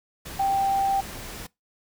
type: tone in noise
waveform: sine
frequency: 784 Hz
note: G5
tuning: in tune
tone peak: -20 dBFS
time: 0.39-1.01 s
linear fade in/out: 10 ms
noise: pink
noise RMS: -38 dBFS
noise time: 0.25-1.47 s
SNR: +15 dB
effects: noise-tail reverb RT60 0.2 s tail -23 dB re dry